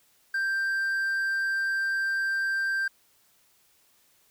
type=tone; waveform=triangle; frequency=1576 Hz; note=G6; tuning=9 cents sharp; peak=-23 dBFS; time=0.34-2.88 s; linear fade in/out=5 ms; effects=white hiss -64 dBFS RMS until 4.3 s